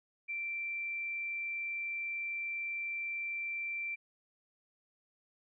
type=tone; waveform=sine; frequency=2349 Hz; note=D7; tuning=in tune; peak=-35 dBFS; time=0.28-3.96 s; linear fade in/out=20 ms; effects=none